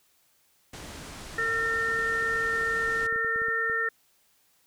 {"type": "low-pass noise", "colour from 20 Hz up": "pink", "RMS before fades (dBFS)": -42, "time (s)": [0.73, 3.07], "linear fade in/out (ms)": 5, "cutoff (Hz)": 10000, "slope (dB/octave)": 24}
{"type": "harmonic tone", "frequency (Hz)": 454.4, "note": "A#4", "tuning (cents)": -44, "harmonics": [1, 3, 4], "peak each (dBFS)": [-34, -31, -26], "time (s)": [1.38, 3.89], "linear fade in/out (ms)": 5}
{"type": "clicks", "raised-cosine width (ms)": 3, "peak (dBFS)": -32, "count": 12, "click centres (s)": [1.886, 1.99, 2.225, 2.877, 3.031, 3.126, 3.16, 3.247, 3.36, 3.418, 3.484, 3.698]}
{"effects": ["white hiss -66 dBFS RMS until 4.66 s"]}